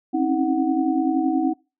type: tone cluster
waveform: sine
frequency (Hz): 266.2 / 276.7 / 319.1 / 740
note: C4 / C#4 / D#4 / F#5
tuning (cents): +30 / -3 / +44 / 0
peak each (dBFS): -23 / -26 / -21 / -27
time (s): 0.13-1.54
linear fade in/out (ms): 20
effects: noise-tail reverb RT60 0.3 s tail -25 dB re dry